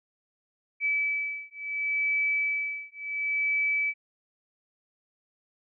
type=beating tone pair; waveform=sine; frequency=2300 / 2300.71 Hz; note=D7 / D7; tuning=-37 / -36 cents; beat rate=0.71 Hz; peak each=-29 dBFS; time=0.8-3.94 s; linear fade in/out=50 ms; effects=none